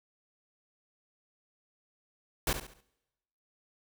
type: noise with echo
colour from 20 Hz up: pink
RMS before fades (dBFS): -29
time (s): 2.47-2.53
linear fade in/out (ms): 2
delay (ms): 69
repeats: 4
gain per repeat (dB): -9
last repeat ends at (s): 2.806
effects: noise-tail reverb RT60 1.0 s tail -26 dB re dry